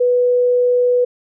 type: tone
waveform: sine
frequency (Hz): 492.7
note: B4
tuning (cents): -4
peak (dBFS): -11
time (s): 0-1.05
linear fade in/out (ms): 10
effects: none